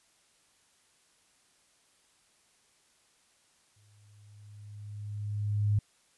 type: tone with exponential growth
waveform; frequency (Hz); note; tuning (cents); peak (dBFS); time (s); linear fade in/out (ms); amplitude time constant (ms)
sine; 103.83; G#2; 0; -22; 3.76-5.79; 5; 440
effects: white hiss -67 dBFS RMS until 6.17 s + resampled to 24000 Hz